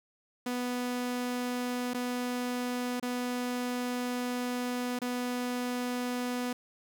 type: tone with dropouts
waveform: sawtooth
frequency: 246.9 Hz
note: B3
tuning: in tune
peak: -27 dBFS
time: 0.46-6.53 s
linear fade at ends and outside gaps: 5 ms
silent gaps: 1.936-1.944 / 2.999-3.026 / 4.99-5.016 s
effects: 9-bit